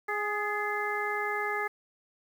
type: harmonic tone with a mistuned harmonic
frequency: 415.1 Hz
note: G#4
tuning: 1 cent flat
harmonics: 1 / 2 / 3 / 4 / 5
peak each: -35 / -35 / -35 / -35 / -35 dBFS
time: 0.08-1.68 s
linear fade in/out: 10 ms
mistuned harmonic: 4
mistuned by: +42 cents
effects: 9-bit